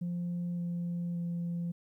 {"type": "tone with pitch steps", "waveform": "sine", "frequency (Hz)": [174.61, 173.2, 171.81], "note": ["F3", "F3", "F3"], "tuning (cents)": [0, -14, -28], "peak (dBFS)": -30, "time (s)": [0.01, 1.72], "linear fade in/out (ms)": 10, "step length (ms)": 570, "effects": ["tanh soft clip ceiling -30 dBFS", "12-bit"]}